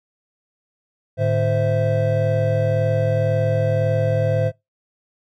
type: tone cluster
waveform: triangle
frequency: 108.2 / 150.1 / 518 / 657 Hz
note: A2 / D3 / C5 / E5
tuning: -29 / +38 / -17 / -6 cents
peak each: -18 / -22 / -19 / -23 dBFS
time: 1.17-4.52 s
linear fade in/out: 50 ms
effects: noise-tail reverb RT60 0.2 s tail -24 dB re dry